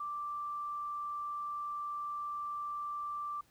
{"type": "tone", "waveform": "sine", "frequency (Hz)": 1174.7, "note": "D6", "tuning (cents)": 0, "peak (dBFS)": -36, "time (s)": [0, 3.41], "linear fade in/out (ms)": 5, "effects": ["pink hiss -68 dBFS RMS until 3.5 s"]}